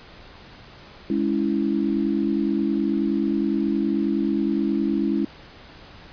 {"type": "chord", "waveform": "sine", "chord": "C# minor", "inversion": "second", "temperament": "equal with one note detuned", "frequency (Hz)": [207.7, 280.1, 329.6], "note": ["G#3", "C#4", "E4"], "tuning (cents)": [0, 18, 0], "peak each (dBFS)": -24, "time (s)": [1.1, 5.25], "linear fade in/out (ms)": 2, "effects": ["pink hiss -45 dBFS RMS until 6.12 s", "resampled to 11025 Hz"]}